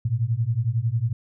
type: beating tone pair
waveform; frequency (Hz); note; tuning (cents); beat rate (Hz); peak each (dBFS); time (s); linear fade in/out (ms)
sine; 109.7 / 120.7; A2 / B2; -5 / -39; 11; -24 / -23; 0.05-1.13; 5
effects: none